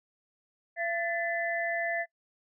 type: tone cluster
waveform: sine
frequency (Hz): 678 / 1758 / 2015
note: E5 / A6 / B6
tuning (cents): +49 / -2 / +34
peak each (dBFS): -32 / -33 / -35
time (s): 0.76-2.06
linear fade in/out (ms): 50
effects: noise-tail reverb RT60 0.1 s tail -20 dB re dry